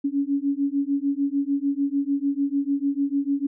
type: beating tone pair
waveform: sine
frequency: 277.2 / 283.9 Hz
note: C#4 / C#4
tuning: 0 / +41 cents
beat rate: 6.7 Hz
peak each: -24 dBFS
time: 0.04-3.47 s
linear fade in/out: 10 ms
effects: none